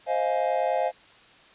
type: chord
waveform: triangle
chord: F minor seventh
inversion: second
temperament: just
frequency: 523.8 / 628.6 / 698.5 / 838.1 Hz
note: C5 / Eb5 / F5 / Ab5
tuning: +2 / +18 / 0 / +16 cents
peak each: -26 / -26 / -25 / -28 dBFS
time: 0.06-0.92 s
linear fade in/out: 50 ms
effects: white hiss -53 dBFS RMS until 1.54 s + resampled to 8000 Hz